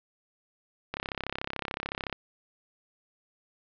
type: click train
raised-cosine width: 0.3 ms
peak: -15 dBFS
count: 41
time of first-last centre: 0.94-2.127 s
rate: 33.7 Hz
effects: low-pass 4000 Hz 12 dB/octave